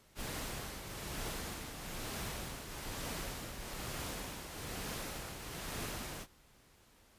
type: noise with tremolo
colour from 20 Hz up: pink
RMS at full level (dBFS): -40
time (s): 0.15-6.27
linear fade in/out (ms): 50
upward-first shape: triangle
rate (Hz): 1.1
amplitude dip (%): 55
effects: pink hiss -65 dBFS RMS until 7.18 s + resampled to 32000 Hz